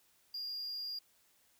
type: tone with amplitude modulation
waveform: triangle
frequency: 4815 Hz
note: D8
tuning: 42 cents sharp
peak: -36 dBFS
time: 0.34-0.99 s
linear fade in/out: 5 ms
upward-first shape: sine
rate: 131 Hz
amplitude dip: 30%
effects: white hiss -70 dBFS RMS until 1.59 s